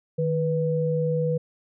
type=tone pair together; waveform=sine; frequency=155.56 / 491.6 Hz; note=D#3 / B4; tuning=0 / -8 cents; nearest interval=octave + minor sixth; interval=1992 cents; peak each=-24 dBFS; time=0.18-1.38 s; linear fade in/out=10 ms; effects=none